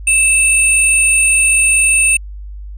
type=tone pair together; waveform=sine; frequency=2637 / 8978 Hz; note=E7 / C#9; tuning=0 / +21 cents; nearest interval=octave + major sixth; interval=2121 cents; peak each=-10 dBFS; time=0.07-2.17 s; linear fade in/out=5 ms; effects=tanh soft clip ceiling -3 dBFS + added 50 Hz sine -26 dBFS peak until 2.77 s